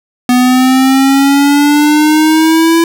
square exponential sweep, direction up, 246.8 to 334.5 Hz, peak -6 dBFS, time 0.29-2.84 s, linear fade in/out 2 ms, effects none

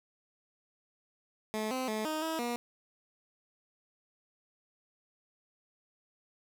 15% pulse tone with pitch steps, 216.2 / 258.3 / 216.3 / 311.2 / 321.6 / 239.5 Hz, A3 / C4 / A3 / D#4 / E4 / A#3, -30 / -22 / -29 / 0 / -43 / +47 cents, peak -26 dBFS, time 1.54-2.56 s, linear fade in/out 0 ms, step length 170 ms, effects none

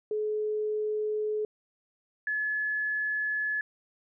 sine tone pair in turn, 426.3 / 1711.1 Hz, G#4 / A6, +45 / -49 cents, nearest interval 2 octaves, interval 2406 cents, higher second, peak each -27 dBFS, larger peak neither, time 0.11-1.45 / 2.27-3.61 s, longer neither, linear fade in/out 2 ms, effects none

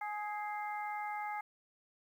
harmonic tone with a mistuned harmonic, 418.9 Hz, G#4, 15 cents sharp, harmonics 2 / 3 / 4 / 5, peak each -38 / -46 / -50 / -45 dBFS, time 0.01-1.41 s, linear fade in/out 5 ms, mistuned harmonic 4, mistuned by -26 cents, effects 11-bit

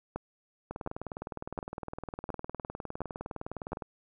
two click trains, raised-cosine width 1 ms, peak -23 / -20 dBFS, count 62 / 6, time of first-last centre 0.71-3.822 / 0.16-3.731 s, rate 19.6 / 1.4 Hz, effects none

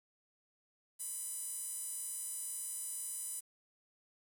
sawtooth tone with high-pass filter, 998 Hz, B5, 18 cents sharp, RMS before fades -42 dBFS, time 0.99-3.41 s, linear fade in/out 20 ms, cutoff 9400 Hz, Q 4.3, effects 10-bit

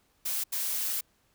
blue noise bursts at uneven times, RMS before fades -31 dBFS, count 2, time 0.25-0.44 / 0.52-1.01 s, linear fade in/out 10 ms, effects pink hiss -69 dBFS RMS until 1.34 s

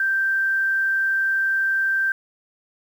sine tone with quantisation, 1568 Hz, G6, in tune, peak -18 dBFS, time 0-2.12 s, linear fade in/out 2 ms, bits 8, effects none

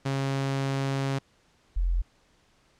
sawtooth / sine tone pair in turn, 136.3 / 43.44 Hz, C#3 / F1, -29 / -8 cents, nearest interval octave + minor sixth, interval 1979 cents, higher first, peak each -22 dBFS, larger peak neither, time 0.05-1.19 / 1.76-2.02 s, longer first, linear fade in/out 10 ms, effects pink hiss -64 dBFS RMS until 2.79 s + low-pass 7000 Hz 12 dB/octave

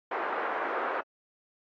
white band-pass noise, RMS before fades -32 dBFS, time 0.11-1.01 s, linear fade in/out 5 ms, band 370 to 1500 Hz, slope 24 dB/octave, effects AAC 32 kbps

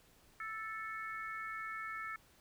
harmonic tone, 440 Hz, A4, in tune, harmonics 3 / 4 / 5, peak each -43 / -45 / -47 dBFS, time 0.4-2.16 s, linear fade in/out 2 ms, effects pink hiss -66 dBFS RMS until 2.4 s

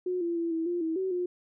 sine tone with pitch steps, 363 / 341 / 335.8 / 326.1 / 349.5 / 323.1 / 378.1 / 357.1 Hz, F#4 / F4 / E4 / E4 / F4 / E4 / F#4 / F4, -33 / -41 / +32 / -19 / +1 / -35 / +38 / +39 cents, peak -27 dBFS, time 0.06-1.26 s, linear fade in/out 5 ms, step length 150 ms, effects none

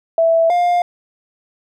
sine / triangle tone pair in turn, 659.3 / 705.2 Hz, E5 / F5, 0 / +17 cents, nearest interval minor second, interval 117 cents, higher second, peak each -10 dBFS, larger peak neither, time 0.18-0.5 / 0.5-0.82 s, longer neither, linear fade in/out 2 ms, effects none

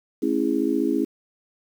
sine chord, A major seventh, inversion none, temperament just, 220 / 275 / 330 / 412.5 Hz, A3 / C#4 / E4 / G#4, 0 / -14 / +2 / -12 cents, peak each -29 / -23 / -24 / -27 dBFS, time 0.22-1.05 s, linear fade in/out 10 ms, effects 8-bit

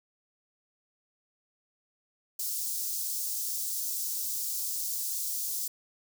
white high-pass noise, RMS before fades -33 dBFS, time 2.39-5.68 s, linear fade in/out 5 ms, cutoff 5100 Hz, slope 24 dB/octave, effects none

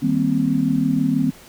sine chord, C minor seventh, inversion first, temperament just, 156.98 / 196.22 / 235.5 / 261.6 Hz, Eb3 / G3 / Bb3 / C4, +16 / +2 / +18 / 0 cents, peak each -23 / -24 / -22 / -19 dBFS, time 0.02-1.31 s, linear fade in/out 10 ms, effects pink hiss -45 dBFS RMS until 1.48 s

